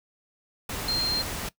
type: tone in noise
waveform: sine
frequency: 4186 Hz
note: C8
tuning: in tune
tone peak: -24 dBFS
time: 0.88-1.22 s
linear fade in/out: 5 ms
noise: pink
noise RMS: -33 dBFS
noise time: 0.69-1.49 s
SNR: +6 dB
effects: noise-tail reverb RT60 0.1 s tail -19 dB re dry